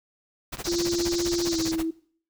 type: noise with tremolo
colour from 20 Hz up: pink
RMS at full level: -32 dBFS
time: 0.52-1.85 s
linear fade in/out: 10 ms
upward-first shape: sine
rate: 15 Hz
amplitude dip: 100%
type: click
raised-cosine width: 0.2 ms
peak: -24 dBFS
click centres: 0.571 s
type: band-pass noise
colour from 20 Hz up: pink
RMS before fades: -33 dBFS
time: 0.64-1.72 s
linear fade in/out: 10 ms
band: 4100 to 6800 Hz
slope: 48 dB/octave
type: tone with pitch glide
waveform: sine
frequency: 343.9 to 325.2 Hz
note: F4 to E4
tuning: -27 to -23 cents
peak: -24 dBFS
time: 0.67-1.91 s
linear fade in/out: 10 ms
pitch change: -96 cents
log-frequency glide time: 1.46-1.59 s
effects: noise-tail reverb RT60 0.5 s tail -19 dB re dry